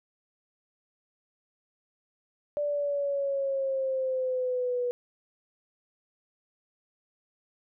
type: exponential sweep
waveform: sine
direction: down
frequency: 587.3 to 487.4 Hz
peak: -26 dBFS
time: 2.57-4.91 s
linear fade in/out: 0 ms
effects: none